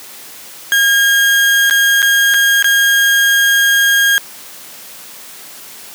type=tone with dropouts; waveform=35% pulse; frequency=1624 Hz; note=G#6; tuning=39 cents flat; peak=-7 dBFS; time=0.72-4.18 s; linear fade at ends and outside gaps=0 ms; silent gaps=1.698-1.709 / 2.02-2.027 / 2.339-2.343 / 2.625-2.644 s; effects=white hiss -34 dBFS RMS until 5.94 s + high-pass 150 Hz 12 dB/octave